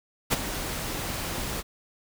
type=noise with ADSR envelope; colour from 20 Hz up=pink; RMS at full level=-21 dBFS; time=0.3-1.63 s; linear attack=28 ms; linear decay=23 ms; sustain=-11 dB; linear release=37 ms; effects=none